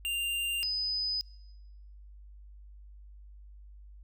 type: tone pair in turn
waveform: square / sine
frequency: 2789 / 5004 Hz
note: F7 / D#8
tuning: -3 / +9 cents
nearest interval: minor seventh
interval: 1012 cents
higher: second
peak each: -31 / -29 dBFS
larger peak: second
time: 0.05-0.63 / 0.63-1.21 s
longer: neither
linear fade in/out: 0 ms
effects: noise-tail reverb RT60 1.0 s tail -22 dB re dry + added 50 Hz sine -48 dBFS peak until 4.03 s